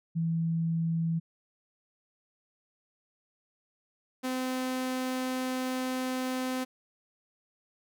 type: tone pair in turn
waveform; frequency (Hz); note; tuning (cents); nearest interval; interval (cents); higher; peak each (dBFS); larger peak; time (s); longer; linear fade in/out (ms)
sine / sawtooth; 164.81 / 256.9; E3 / C4; 0 / -32; minor sixth; 768; second; -26; neither; 0.15-1.2 / 4.23-6.65; second; 20
effects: none